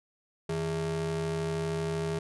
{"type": "ring-modulated tone", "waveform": "square", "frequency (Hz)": 124.3, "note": "B2", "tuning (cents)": 12, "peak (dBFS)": -27, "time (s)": [0.49, 2.19], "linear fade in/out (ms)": 5, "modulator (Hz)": 285, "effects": ["resampled to 24000 Hz"]}